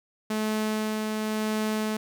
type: tone with tremolo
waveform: sawtooth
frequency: 215.9 Hz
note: A3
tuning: 33 cents flat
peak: -21 dBFS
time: 0.3-1.97 s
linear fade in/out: 5 ms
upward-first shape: sine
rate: 0.95 Hz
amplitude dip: 25%
effects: none